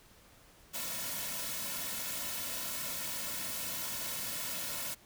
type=noise with comb filter; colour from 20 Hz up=white; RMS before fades=-38 dBFS; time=0.73-4.95 s; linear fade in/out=20 ms; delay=2.5 ms; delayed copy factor=-0.75; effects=pink hiss -60 dBFS RMS until 5.05 s